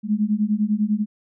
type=beating tone pair; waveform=sine; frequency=205.9 / 215.9 Hz; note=G#3 / A3; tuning=-15 / -33 cents; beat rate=10 Hz; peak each=-21 dBFS; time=0.03-1.06 s; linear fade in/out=50 ms; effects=none